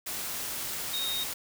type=tone in noise; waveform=sine; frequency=3729 Hz; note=A#7; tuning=in tune; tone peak=-30 dBFS; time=0.93-1.24 s; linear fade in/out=10 ms; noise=white; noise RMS=-35 dBFS; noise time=0.06-1.34 s; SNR=+2 dB; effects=none